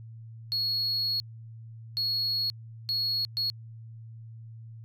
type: tone bursts at uneven times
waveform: triangle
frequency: 4332 Hz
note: C#8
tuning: 41 cents flat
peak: -24 dBFS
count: 4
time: 0.52-1.2 / 1.97-2.5 / 2.89-3.25 / 3.37-3.5 s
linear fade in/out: 0 ms
effects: tanh soft clip ceiling -20 dBFS + added 113 Hz sine -42 dBFS peak until 4.84 s